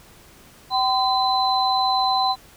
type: tone cluster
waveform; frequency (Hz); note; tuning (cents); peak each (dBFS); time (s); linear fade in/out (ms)
sine; 769 / 1022 / 4039; G5 / C6 / B7; -33 / -41 / +38; -20 / -23 / -23; 0.7-2.36; 50
effects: pink hiss -49 dBFS RMS until 2.56 s